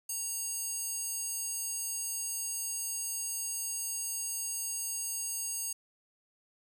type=tone with high-pass filter; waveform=square; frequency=932 Hz; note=A#5; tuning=1 cent flat; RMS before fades=-36 dBFS; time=0.09-5.73 s; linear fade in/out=5 ms; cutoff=7700 Hz; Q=2.8; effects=none